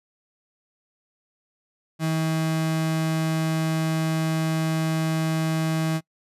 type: tone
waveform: 35% pulse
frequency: 160 Hz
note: D#3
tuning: 49 cents sharp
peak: -20 dBFS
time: 1.99-6.01 s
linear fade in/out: 50 ms
effects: noise-tail reverb RT60 0.1 s tail -24 dB re dry + resampled to 32000 Hz